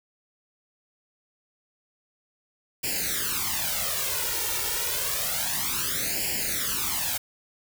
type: noise with flanger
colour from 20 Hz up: white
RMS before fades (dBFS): -28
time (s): 2.83-7.18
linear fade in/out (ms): 10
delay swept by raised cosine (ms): 0.4 to 2.2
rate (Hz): 0.29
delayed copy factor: +0.95
effects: none